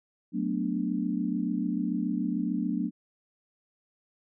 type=chord; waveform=sine; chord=B minor seventh; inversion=second; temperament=equal; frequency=185 / 220 / 246.9 / 293.7 Hz; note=F#3 / A3 / B3 / D4; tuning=0 / 0 / 0 / 0 cents; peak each=-32 dBFS; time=0.32-2.91 s; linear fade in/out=50 ms; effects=none